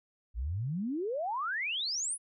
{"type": "exponential sweep", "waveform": "sine", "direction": "up", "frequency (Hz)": [51.91, 10548], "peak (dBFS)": -31, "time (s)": [0.34, 2.18], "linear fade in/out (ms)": 50, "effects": []}